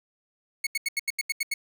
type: tone bursts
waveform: sawtooth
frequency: 2200 Hz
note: C#7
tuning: 14 cents flat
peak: -21 dBFS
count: 9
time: 0.64-1.54 s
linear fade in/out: 5 ms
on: 28 ms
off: 81 ms
effects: none